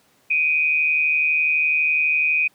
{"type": "tone pair together", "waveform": "sine", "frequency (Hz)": [2337, 2489], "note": ["D7", "D#7"], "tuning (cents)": [-9, 0], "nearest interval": "minor second", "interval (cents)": 109, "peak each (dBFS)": [-24, -17], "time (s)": [0.3, 2.48], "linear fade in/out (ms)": 10, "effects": ["pink hiss -59 dBFS RMS until 2.54 s", "high-pass 150 Hz 12 dB/octave"]}